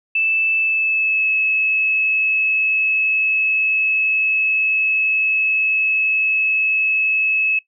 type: tone with pitch glide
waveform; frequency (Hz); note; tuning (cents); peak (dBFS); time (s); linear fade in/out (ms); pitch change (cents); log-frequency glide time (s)
sine; 2637 to 2589; E7 to E7; 0 to -32; -15; 0.15-7.59; 5; -32; 0.57-1.3
effects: noise-tail reverb RT60 0.1 s tail -18 dB re dry